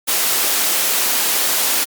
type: high-pass noise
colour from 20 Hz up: white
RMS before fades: -17 dBFS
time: 0.07-1.85 s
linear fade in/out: 20 ms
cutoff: 290 Hz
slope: 12 dB/octave
effects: Opus 48 kbps